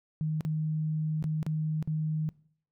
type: tone with dropouts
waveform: sine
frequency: 155.56 Hz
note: D#3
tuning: in tune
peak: -27 dBFS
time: 0.21-2.29 s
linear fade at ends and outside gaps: 0 ms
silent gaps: 0.408-0.45 / 1.226-1.241 / 1.429-1.465 / 1.826-1.875 s
effects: noise-tail reverb RT60 0.6 s tail -22 dB re dry